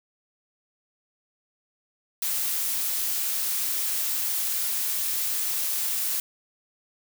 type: noise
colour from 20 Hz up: blue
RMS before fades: -27 dBFS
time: 2.22-6.2 s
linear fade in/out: 2 ms
effects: none